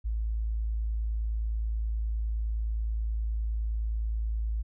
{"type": "tone", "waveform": "sine", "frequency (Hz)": 54.8, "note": "A1", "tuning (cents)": -6, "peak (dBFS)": -27, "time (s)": [0.04, 4.63], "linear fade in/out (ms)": 20, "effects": []}